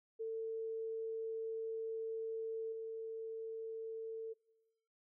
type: tone with level steps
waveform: sine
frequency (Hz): 447.7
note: A4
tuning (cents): +30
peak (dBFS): -38 / -41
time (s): 0.19-4.34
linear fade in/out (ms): 20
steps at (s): 2.72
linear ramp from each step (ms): 5
effects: noise-tail reverb RT60 1.0 s tail -23 dB re dry